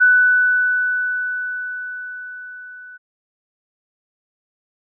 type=tone with level ramp; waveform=sine; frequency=1491 Hz; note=F#6; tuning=13 cents sharp; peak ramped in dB=-8 to -36 dBFS; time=0-2.98 s; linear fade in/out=20 ms; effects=none